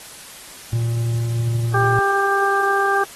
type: tone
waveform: triangle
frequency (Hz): 116.6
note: A#2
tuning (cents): +1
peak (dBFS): -16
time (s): 0.73-1.99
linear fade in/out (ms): 0
type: harmonic tone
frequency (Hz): 396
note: G4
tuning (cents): +18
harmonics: 1 / 2 / 3 / 4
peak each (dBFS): -21 / -21 / -21 / -21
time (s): 1.74-3.04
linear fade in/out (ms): 5
effects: white hiss -39 dBFS RMS until 3.15 s + AAC 32 kbps